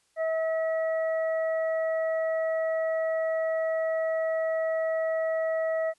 harmonic tone, 645 Hz, E5, 38 cents flat, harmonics 1 / 2 / 3, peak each -25 / -41 / -37 dBFS, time 0.16-5.94 s, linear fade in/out 50 ms, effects white hiss -69 dBFS RMS until 5.98 s + resampled to 24000 Hz

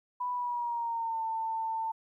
sine tone with pitch glide, 987.8 to 895.4 Hz, B5 to A5, 0 to +30 cents, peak -30 dBFS, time 0.2-1.92 s, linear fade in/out 10 ms, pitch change -170 cents, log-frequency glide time 0.32-1.22 s, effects 12-bit

